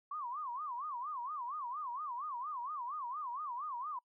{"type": "tone with vibrato", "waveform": "sine", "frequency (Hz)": 1084, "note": "C#6", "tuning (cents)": -39, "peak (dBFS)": -38, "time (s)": [0.11, 3.99], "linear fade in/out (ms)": 5, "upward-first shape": "sine", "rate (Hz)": 4.3, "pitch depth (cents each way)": 240, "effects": ["noise-tail reverb RT60 0.1 s tail -26 dB re dry"]}